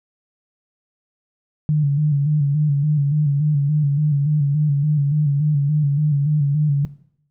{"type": "tone with vibrato", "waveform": "sine", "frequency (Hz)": 146.5, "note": "D3", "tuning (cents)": -4, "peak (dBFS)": -14, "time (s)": [1.69, 6.85], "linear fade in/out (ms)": 0, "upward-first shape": "square", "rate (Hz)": 3.5, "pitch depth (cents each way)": 58, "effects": ["noise-tail reverb RT60 0.7 s tail -18 dB re dry"]}